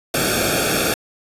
pink noise with comb filter, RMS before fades -19 dBFS, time 0.14-0.94 s, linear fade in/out 2 ms, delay 1 ms, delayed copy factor -1, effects resampled to 32000 Hz

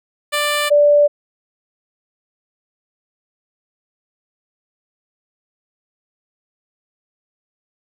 10% pulse / sine tone pair in turn, 590 / 584.9 Hz, D5 / D5, +8 / -7 cents, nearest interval unison, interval 15 cents, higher first, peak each -8 dBFS, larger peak neither, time 0.32-0.7 / 0.7-1.08 s, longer neither, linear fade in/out 20 ms, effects none

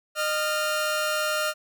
sawtooth tone pair together, 612.6 / 1396.9 Hz, D#5 / F6, -27 / 0 cents, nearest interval octave + major second, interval 1427 cents, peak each -23 dBFS, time 0.15-1.54 s, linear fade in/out 50 ms, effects none

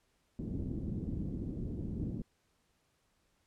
white low-pass noise, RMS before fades -38 dBFS, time 0.39-2.22 s, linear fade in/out 2 ms, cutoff 280 Hz, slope 24 dB/octave, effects pink hiss -75 dBFS RMS until 3.46 s + low-pass 11000 Hz 12 dB/octave

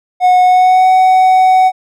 triangle tone with pitch glide, 730 to 747.9 Hz, F#5 to F#5, -24 to +18 cents, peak -3 dBFS, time 0.2-1.72 s, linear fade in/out 50 ms, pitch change +42 cents, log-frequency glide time 0.43-0.89 s, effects none

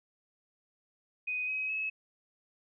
sine tone with pitch steps, 2498 / 2537 / 2579 Hz, D#7 / D#7 / E7, +6 / +33 / -39 cents, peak -31 dBFS, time 1.27-1.9 s, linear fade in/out 10 ms, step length 210 ms, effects none

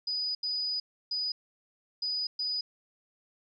sine tone bursts at uneven times, 4961 Hz, D#8, 6 cents flat, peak -29 dBFS, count 5, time 0.07-0.35 / 0.43-0.8 / 1.11-1.32 / 2.02-2.27 / 2.39-2.61 s, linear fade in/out 5 ms, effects none

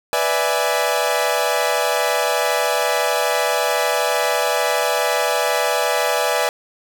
sawtooth chord, E dominant seventh, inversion second, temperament equal, 493.9 / 587.3 / 659.3 / 830.6 Hz, B4 / D5 / E5 / G#5, 0 / 0 / 0 / 0 cents, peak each -19 / -18 / -19 / -19 dBFS, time 0.13-6.49 s, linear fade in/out 0 ms, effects none

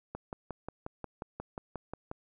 click train, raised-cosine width 1 ms, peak -24 dBFS, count 12, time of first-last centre 0.15-2.114 s, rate 5.6 Hz, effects none

